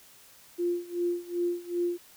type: tone with tremolo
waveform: sine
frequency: 349.2 Hz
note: F4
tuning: in tune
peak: -24 dBFS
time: 0.58-1.98 s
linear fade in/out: 20 ms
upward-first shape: sine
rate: 2.6 Hz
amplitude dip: 90%
effects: white hiss -55 dBFS RMS until 2.16 s